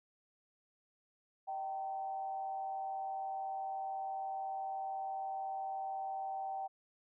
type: tone with frequency modulation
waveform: sine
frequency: 773 Hz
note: G5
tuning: 24 cents flat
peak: -37 dBFS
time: 1.47-6.68 s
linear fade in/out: 20 ms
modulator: 144 Hz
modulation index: 0.41
effects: none